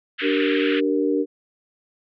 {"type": "band-pass noise", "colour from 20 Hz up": "white", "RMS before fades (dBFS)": -28, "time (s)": [0.18, 0.81], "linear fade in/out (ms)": 20, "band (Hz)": [1400, 3200], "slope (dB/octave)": 48}
{"type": "chord", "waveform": "sine", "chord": "G minor", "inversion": "second", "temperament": "equal with one note detuned", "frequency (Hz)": [293.7, 386.4, 466.2], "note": ["D4", "G4", "Bb4"], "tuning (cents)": [0, -25, 0], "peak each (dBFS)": [-21, -24, -23], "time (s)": [0.21, 1.26], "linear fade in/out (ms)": 50}
{"effects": []}